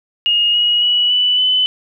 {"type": "tone with pitch steps", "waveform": "sine", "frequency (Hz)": [2858, 2896, 2935, 2974, 3014], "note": ["F7", "F#7", "F#7", "F#7", "F#7"], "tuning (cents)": [39, -38, -15, 8, 31], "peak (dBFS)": -11, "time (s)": [0.26, 1.66], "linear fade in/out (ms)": 0, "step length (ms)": 280, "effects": []}